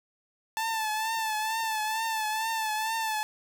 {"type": "tone with vibrato", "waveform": "sawtooth", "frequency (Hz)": 880, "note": "A5", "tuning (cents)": 0, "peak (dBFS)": -24, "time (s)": [0.57, 3.23], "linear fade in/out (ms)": 0, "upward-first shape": "triangle", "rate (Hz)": 2.2, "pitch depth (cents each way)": 57, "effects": []}